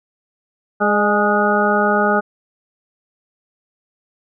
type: harmonic tone with a mistuned harmonic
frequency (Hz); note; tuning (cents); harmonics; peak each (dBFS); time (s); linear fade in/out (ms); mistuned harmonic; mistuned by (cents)
207.7; G#3; 0; 1 / 2 / 3 / 4 / 6 / 7; -20 / -20 / -20 / -20 / -20 / -20; 0.8-2.21; 20; 3; -33
effects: none